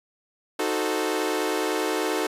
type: chord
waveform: sawtooth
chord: D# diminished seventh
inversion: none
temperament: equal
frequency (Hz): 311.1 / 370 / 440 / 523.3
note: D#4 / F#4 / A4 / C5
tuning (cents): 0 / 0 / 0 / 0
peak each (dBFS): -25 / -25 / -24 / -29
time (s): 0.59-2.27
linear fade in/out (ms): 5
effects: resampled to 32000 Hz